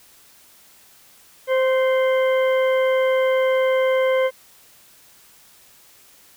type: harmonic tone with a mistuned harmonic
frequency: 522 Hz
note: C5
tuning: 4 cents flat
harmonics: 1 / 2 / 3 / 4 / 6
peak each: -16 / -28 / -32 / -28 / -36 dBFS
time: 1.47-4.31 s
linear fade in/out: 50 ms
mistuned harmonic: 3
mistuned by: -23 cents
effects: white hiss -51 dBFS RMS until 6.36 s